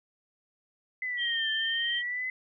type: exponential two-way sweep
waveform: sine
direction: down then up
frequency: 2037 to 1760 to 2037 Hz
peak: -30 dBFS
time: 1.02-2.3 s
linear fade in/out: 2 ms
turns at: 1.51 s
type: tone with pitch glide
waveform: sine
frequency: 3162 to 3138 Hz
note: G7 to G7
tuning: +14 to +1 cents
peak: -29 dBFS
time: 1.17-2.03 s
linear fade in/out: 50 ms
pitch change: -13 cents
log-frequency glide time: 1.35-1.56 s
effects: none